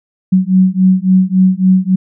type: beating tone pair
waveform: sine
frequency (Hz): 185 / 188.6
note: F#3 / F#3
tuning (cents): 0 / +33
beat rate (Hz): 3.6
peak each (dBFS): -10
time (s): 0.32-1.96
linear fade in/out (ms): 10
effects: none